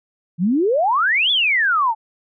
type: exponential two-way sweep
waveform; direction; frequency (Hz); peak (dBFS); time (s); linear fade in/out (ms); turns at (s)
sine; up then down; 159.5 to 3520 to 847; -14; 0.38-1.95; 50; 1.31
effects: none